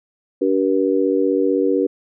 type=harmonic tone; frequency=95.7 Hz; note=G2; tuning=41 cents flat; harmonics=3 / 4 / 5; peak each=-19 / -19 / -19 dBFS; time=0.41-1.87 s; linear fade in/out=10 ms; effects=none